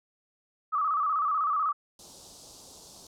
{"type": "tone with vibrato", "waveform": "sine", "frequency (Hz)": 1216, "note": "D#6", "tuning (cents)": -40, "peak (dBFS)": -24, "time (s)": [0.72, 1.73], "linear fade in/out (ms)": 20, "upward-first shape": "square", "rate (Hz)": 16, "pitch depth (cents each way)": 80}
{"type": "band-stop noise", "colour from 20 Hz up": "white", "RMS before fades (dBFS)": -44, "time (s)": [1.99, 3.07], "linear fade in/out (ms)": 2, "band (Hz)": [910, 4200], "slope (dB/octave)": 24}
{"effects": ["low-pass 7000 Hz 12 dB/octave"]}